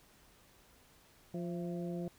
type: harmonic tone with a mistuned harmonic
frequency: 174.61 Hz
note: F3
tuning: in tune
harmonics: 1 / 2 / 3 / 4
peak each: -38 / -42 / -47 / -49 dBFS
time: 1.34-2.08 s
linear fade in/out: 2 ms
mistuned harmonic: 4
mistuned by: -61 cents
effects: pink hiss -64 dBFS RMS until 2.18 s